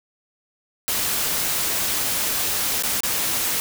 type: noise with dropouts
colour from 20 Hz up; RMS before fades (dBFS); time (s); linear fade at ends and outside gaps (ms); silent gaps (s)
white; -23; 0.88-3.6; 0; 2.824-2.835 / 3.005-3.034
effects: none